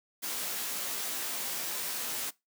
white noise with comb filter, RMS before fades -35 dBFS, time 0.22-2.31 s, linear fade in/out 20 ms, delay 17 ms, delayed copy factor -0.65, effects noise-tail reverb RT60 0.2 s tail -21 dB re dry + high-pass 200 Hz 12 dB/octave

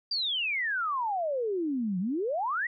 sine exponential two-way sweep, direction down then up, 4796 to 174.61 to 1996 Hz, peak -27 dBFS, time 0.11-2.67 s, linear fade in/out 5 ms, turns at 1.99 s, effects none

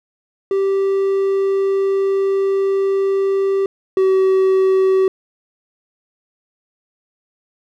triangle tone pair in turn, 390.4 / 380.4 Hz, G4 / F#4, -7 / +48 cents, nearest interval unison, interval 45 cents, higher first, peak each -12 / -9 dBFS, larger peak second, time 0.51-3.66 / 3.97-5.08 s, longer first, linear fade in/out 2 ms, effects none

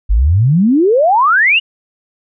sine exponential sweep, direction up, 45.87 to 2960 Hz, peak -7 dBFS, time 0.09-1.6 s, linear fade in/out 20 ms, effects none

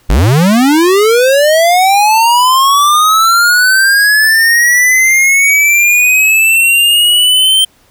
square linear sweep, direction up, 37.75 to 3136 Hz, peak -6 dBFS, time 0.09-7.65 s, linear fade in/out 10 ms, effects pink hiss -49 dBFS RMS until 7.9 s

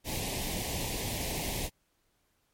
pink band-stop noise, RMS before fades -34 dBFS, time 0.04-1.7 s, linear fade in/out 50 ms, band 960 to 1900 Hz, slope 48 dB/octave, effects pink hiss -74 dBFS RMS until 2.53 s + MP3 64 kbps

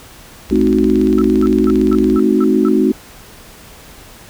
sine tone, 62.8 Hz, B1, 30 cents sharp, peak -24 dBFS, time 0.49-2.18 s, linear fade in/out 10 ms
click train, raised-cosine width 0.2 ms, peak -14 dBFS, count 29, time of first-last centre 0.5-2.1 s, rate 17.5 Hz
sine chord, A diminished seventh, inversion none, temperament equal with one note detuned, 214.9 / 261.6 / 311.1 / 370 Hz, A3 / C4 / Eb4 / Gb4, -41 / 0 / 0 / 0 cents, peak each -15 dBFS, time 0.51-2.92 s, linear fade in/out 5 ms
sine tone bursts, 1318.5 Hz, E6, in tune, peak -23 dBFS, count 7, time 1.18-2.685 s, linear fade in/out 0 ms, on 35 ms, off 210 ms
effects pink hiss -39 dBFS RMS until 4.29 s

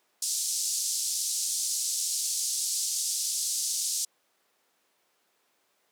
white band-pass noise, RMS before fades -30 dBFS, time 0.22-4.05 s, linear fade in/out 5 ms, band 4800 to 9100 Hz, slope 24 dB/octave, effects pink hiss -70 dBFS RMS until 5.91 s + high-pass 400 Hz 12 dB/octave

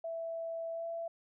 sine tone with pitch glide, 661 to 668.7 Hz, E5 to E5, +5 to +25 cents, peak -36 dBFS, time 0.04-1.08 s, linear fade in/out 5 ms, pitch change +20 cents, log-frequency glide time 0.72-0.86 s, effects none

